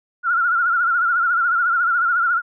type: tone with vibrato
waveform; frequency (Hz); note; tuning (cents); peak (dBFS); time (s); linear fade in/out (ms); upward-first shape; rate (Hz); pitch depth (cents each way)
sine; 1400; F6; +4; -15; 0.23-2.42; 50; triangle; 14; 100
effects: none